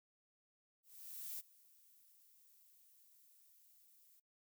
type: noise with ADSR envelope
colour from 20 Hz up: violet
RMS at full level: -45 dBFS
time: 0.83-4.2 s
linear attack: 560 ms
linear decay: 24 ms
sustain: -23 dB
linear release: 8 ms
effects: noise-tail reverb RT60 0.1 s tail -20 dB re dry